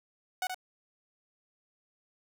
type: tone with echo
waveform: sawtooth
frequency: 740 Hz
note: F#5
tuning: in tune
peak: -26 dBFS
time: 0.42-0.47 s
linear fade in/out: 2 ms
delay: 75 ms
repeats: 1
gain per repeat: -5 dB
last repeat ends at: 0.545 s
effects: none